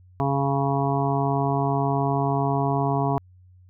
harmonic tone, 138.59 Hz, C#3, in tune, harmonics 1 / 2 / 3 / 5 / 6 / 7 / 8, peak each -24 / -28 / -29 / -27 / -32 / -29 / -34 dBFS, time 0.2-3.18 s, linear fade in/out 0 ms, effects added 91 Hz sine -49 dBFS peak until 3.69 s

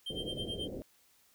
triangle tone with tremolo, 3152 Hz, G7, 9 cents sharp, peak -34 dBFS, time 0.06-0.68 s, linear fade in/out 5 ms, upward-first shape sine, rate 9.3 Hz, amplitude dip 90%
white low-pass noise, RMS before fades -41 dBFS, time 0.1-0.82 s, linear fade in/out 0 ms, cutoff 560 Hz, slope 48 dB/octave
effects white hiss -67 dBFS RMS until 1.34 s

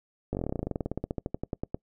slowing click train, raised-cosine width 2 ms, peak -17 dBFS, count 28, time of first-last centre 0.33-1.745 s, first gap 19 ms, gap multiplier 1.07, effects noise-tail reverb RT60 0.1 s tail -25 dB re dry

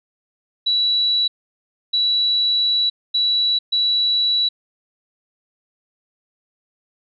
sine tone bursts at uneven times, 3929 Hz, B7, 10 cents flat, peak -15 dBFS, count 4, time 0.66-1.28 / 1.93-2.9 / 3.14-3.59 / 3.72-4.49 s, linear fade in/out 10 ms, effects none

